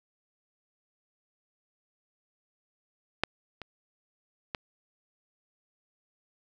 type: clicks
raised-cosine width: 0.3 ms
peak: -8 / -24 / -16 dBFS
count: 3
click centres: 3.236 / 3.617 / 4.548 s
effects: none